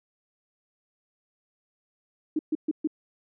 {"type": "tone bursts", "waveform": "sine", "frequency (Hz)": 310, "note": "D#4", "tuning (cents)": -6, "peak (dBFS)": -22, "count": 4, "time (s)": [2.36, 2.874], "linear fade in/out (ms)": 5, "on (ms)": 31, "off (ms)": 130, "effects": []}